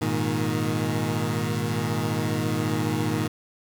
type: chord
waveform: 20% pulse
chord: Ab suspended second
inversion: none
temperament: equal with one note detuned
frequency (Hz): 103.83 / 118.51 / 155.56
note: Ab2 / Bb2 / Eb3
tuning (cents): 0 / +29 / 0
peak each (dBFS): -24 / -23 / -23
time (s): 0.01-3.28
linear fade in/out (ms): 10
effects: 9-bit